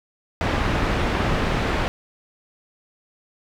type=low-pass noise; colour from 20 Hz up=pink; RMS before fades=-22 dBFS; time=0.41-1.88 s; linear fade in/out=0 ms; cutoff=2500 Hz; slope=12 dB/octave; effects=none